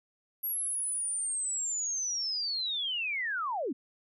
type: linear sweep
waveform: sine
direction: down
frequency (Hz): 11620 to 220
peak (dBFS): -30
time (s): 0.43-3.73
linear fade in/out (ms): 10
effects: none